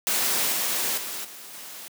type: noise with level steps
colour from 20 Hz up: white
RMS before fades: -24 / -26 / -33 / -42 / -40 dBFS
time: 0.07-1.88 s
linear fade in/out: 0 ms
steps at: 0.52 / 0.97 / 1.24 / 1.53 s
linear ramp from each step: 10 ms
effects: high-pass 200 Hz 12 dB/octave